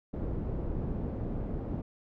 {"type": "low-pass noise", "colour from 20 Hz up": "pink", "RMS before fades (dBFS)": -34, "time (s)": [0.13, 1.82], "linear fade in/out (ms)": 10, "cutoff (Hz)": 400, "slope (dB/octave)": 12, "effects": []}